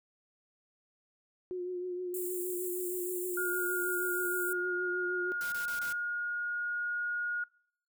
sine tone with vibrato, 360.6 Hz, F#4, 45 cents flat, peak -34 dBFS, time 1.51-5.32 s, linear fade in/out 0 ms, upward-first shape triangle, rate 6.4 Hz, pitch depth 35 cents each way
white high-pass noise, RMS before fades -40 dBFS, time 2.14-4.53 s, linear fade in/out 2 ms, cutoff 7200 Hz, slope 96 dB/octave
sine tone with pitch glide, 1428 to 1437.9 Hz, F6 to F#6, +38 to -50 cents, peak -31 dBFS, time 3.37-7.44 s, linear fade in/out 5 ms, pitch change +12 cents, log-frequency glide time 5.43-7.07 s
white noise bursts, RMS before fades -44 dBFS, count 4, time 5.41-5.925 s, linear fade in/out 0 ms, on 110 ms, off 25 ms
effects noise-tail reverb RT60 0.6 s tail -25 dB re dry

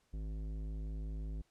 triangle tone with tanh clipping, 52.8 Hz, G#1, 29 cents sharp, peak -40 dBFS, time 0.13-1.42 s, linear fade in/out 10 ms, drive 18 dB, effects pink hiss -75 dBFS RMS until 1.5 s + low-pass 10000 Hz 12 dB/octave

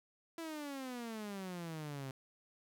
sawtooth exponential sweep, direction down, 335.2 to 130.81 Hz, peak -38 dBFS, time 0.38-2.11 s, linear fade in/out 2 ms, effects none

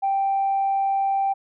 sine tone, 784 Hz, G5, in tune, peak -18 dBFS, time 0.02-1.34 s, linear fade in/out 20 ms, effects tanh soft clip ceiling -15 dBFS

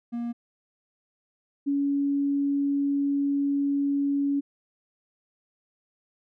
triangle / sine tone pair in turn, 236.5 / 281.6 Hz, A#3 / C#4, +25 / +27 cents, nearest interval minor third, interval 302 cents, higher second, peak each -26 / -22 dBFS, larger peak second, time 0.12-0.33 / 1.66-4.41 s, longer second, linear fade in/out 20 ms, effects none

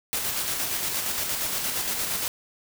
white noise with tremolo, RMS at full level -27 dBFS, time 0.13-2.28 s, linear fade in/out 0 ms, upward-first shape square, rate 8.6 Hz, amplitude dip 30%, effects none

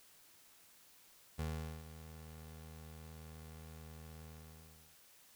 25% pulse tone with ADSR envelope, 79 Hz, D#2, 27 cents sharp, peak -33 dBFS, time 1.38-4.98 s, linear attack 17 ms, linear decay 430 ms, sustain -14 dB, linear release 740 ms, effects white hiss -64 dBFS RMS until 5.35 s

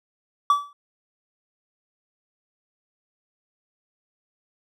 triangle tone with exponential decay, 1152 Hz, D6, 34 cents flat, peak -10 dBFS, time 0.5-0.73 s, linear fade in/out 2 ms, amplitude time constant 49 ms, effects none

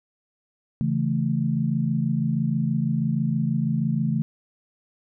sine chord, A major, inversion first, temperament equal, 138.59 / 164.81 / 220 Hz, C#3 / E3 / A3, 0 / 0 / 0 cents, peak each -25 dBFS, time 0.81-4.22 s, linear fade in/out 0 ms, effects none

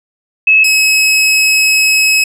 sine / sawtooth tone pair in turn, 2587 / 2565 Hz, E7 / E7, -33 / -48 cents, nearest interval unison, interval 15 cents, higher first, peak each -4 dBFS, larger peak neither, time 0.47-0.64 / 0.64-2.24 s, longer second, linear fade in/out 5 ms, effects low-pass 12000 Hz 12 dB/octave

